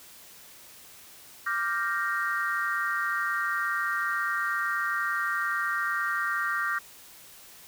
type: chord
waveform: sine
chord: G minor seventh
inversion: second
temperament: equal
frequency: 1174.7 / 1396.9 / 1568 / 1864.7 Hz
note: D6 / F6 / G6 / Bb6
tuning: 0 / 0 / 0 / 0 cents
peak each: -31 dBFS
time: 1.46-6.79 s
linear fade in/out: 10 ms
effects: tanh soft clip ceiling -16 dBFS + white hiss -50 dBFS RMS until 7.67 s